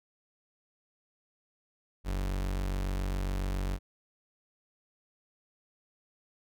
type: tone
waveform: 40% pulse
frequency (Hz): 47.25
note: F#1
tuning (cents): +37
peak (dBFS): -29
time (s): 2.04-3.79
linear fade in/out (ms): 50
effects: none